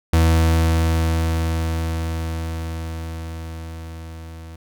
40% pulse tone with level ramp, 81.6 Hz, E2, 17 cents flat, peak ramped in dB -11 to -34 dBFS, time 0.13-4.56 s, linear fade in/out 5 ms, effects none

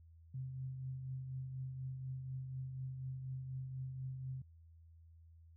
sine tone with tremolo, 130.81 Hz, C3, in tune, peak -39 dBFS, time 0.34-4.42 s, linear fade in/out 5 ms, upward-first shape triangle, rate 4.1 Hz, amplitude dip 45%, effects added 82 Hz sine -58 dBFS peak until 5.56 s

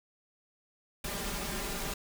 pink noise with comb filter, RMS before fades -36 dBFS, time 1.04-1.94 s, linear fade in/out 5 ms, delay 5 ms, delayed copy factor +1, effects none

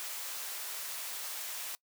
white high-pass noise, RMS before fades -40 dBFS, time 0-1.75 s, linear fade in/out 0 ms, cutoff 610 Hz, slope 12 dB/octave, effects noise-tail reverb RT60 0.1 s tail -23 dB re dry

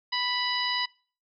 harmonic tone, 987.8 Hz, B5, in tune, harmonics 1 / 2 / 3 / 4 / 5, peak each -32 / -32 / -32 / -32 / -32 dBFS, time 0.12-0.86 s, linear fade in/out 10 ms, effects noise-tail reverb RT60 0.4 s tail -23 dB re dry

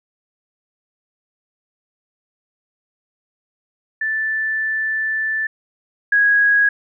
sine tone pair in turn, 1760 / 1655 Hz, A6 / G#6, 0 / -6 cents, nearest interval minor second, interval 106 cents, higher first, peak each -18 / -11 dBFS, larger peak second, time 4.01-5.47 / 6.12-6.69 s, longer first, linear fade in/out 5 ms, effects none

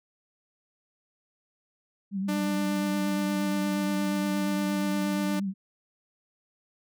sine tone with vibrato, 194.7 Hz, G3, 12 cents flat, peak -27 dBFS, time 2.11-5.54 s, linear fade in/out 50 ms, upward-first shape triangle, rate 8.5 Hz, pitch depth 62 cents each way
sawtooth tone, 296.9 Hz, D4, 19 cents sharp, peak -25 dBFS, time 2.28-5.4 s, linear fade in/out 10 ms
effects none

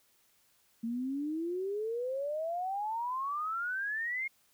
sine exponential sweep, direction up, 224.8 to 2165 Hz, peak -32 dBFS, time 0.83-4.28 s, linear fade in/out 10 ms, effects white hiss -69 dBFS RMS until 4.53 s

